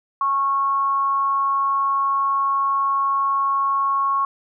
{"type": "tone with frequency modulation", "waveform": "sine", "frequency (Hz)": 1100, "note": "C#6", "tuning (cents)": -14, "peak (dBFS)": -17, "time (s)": [0.21, 4.25], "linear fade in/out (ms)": 2, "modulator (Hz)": 266, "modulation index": 0.22, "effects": []}